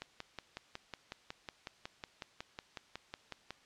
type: click train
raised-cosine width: 0.2 ms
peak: -24 dBFS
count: 20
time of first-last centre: 0.02-3.506 s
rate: 5.45 Hz
effects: white hiss -64 dBFS RMS until 3.65 s + low-pass 5000 Hz 12 dB/octave